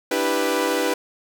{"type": "chord", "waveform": "sawtooth", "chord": "E minor seventh", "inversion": "third", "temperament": "equal with one note detuned", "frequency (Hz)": [293.7, 328.3, 392, 493.9], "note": ["D4", "E4", "G4", "B4"], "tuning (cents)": [0, -7, 0, 0], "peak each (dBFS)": [-23, -23, -22, -19], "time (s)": [0.11, 0.94], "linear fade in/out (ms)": 5, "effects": []}